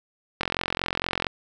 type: click train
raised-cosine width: 0.3 ms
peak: -8 dBFS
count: 39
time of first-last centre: 0.41-1.268 s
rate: 44.3 Hz
effects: none